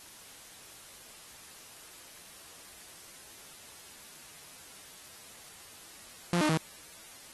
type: tone with pitch steps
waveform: sawtooth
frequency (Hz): 174 / 305.3 / 159.5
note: F3 / D#4 / D#3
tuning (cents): -6 / -33 / +43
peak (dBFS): -21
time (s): 6.33-6.573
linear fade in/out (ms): 0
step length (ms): 81
effects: white hiss -51 dBFS RMS until 7.33 s + AAC 32 kbps